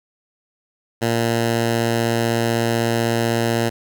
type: tone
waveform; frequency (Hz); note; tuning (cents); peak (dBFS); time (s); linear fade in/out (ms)
10% pulse; 116; A#2; -8; -9; 1.01-3.7; 20
effects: none